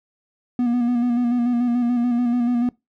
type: tone with vibrato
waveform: triangle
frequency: 241.6 Hz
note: B3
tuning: 38 cents flat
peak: -15 dBFS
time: 0.59-2.69 s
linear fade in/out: 2 ms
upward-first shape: square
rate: 6.9 Hz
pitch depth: 31 cents each way
effects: noise-tail reverb RT60 0.2 s tail -22 dB re dry